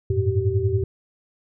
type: tone cluster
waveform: sine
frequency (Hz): 91 / 101.8 / 112.4 / 385.4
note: F#2 / G#2 / A2 / G4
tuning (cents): -28 / -34 / +37 / -29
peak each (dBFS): -24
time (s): 0.1-0.84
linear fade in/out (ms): 5
effects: none